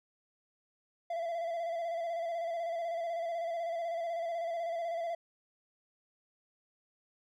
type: tone with vibrato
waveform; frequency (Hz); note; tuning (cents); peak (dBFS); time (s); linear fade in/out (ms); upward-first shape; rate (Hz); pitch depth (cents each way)
triangle; 675; E5; +41; -31; 1.1-5.15; 5; square; 16; 35
effects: none